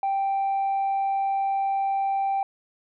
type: tone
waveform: sine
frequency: 784 Hz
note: G5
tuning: in tune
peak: -20 dBFS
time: 0.03-2.43 s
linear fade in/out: 2 ms
effects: tanh soft clip ceiling -20 dBFS